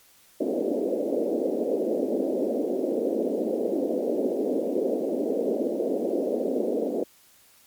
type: band-pass noise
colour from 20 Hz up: white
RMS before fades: -26 dBFS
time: 0.4-7.04 s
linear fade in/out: 10 ms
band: 230 to 570 Hz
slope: 48 dB/octave
effects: white hiss -57 dBFS RMS until 7.66 s + MP3 96 kbps